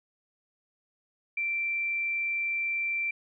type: tone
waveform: sine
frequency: 2349 Hz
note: D7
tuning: in tune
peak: -27 dBFS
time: 1.37-3.11 s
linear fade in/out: 5 ms
effects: none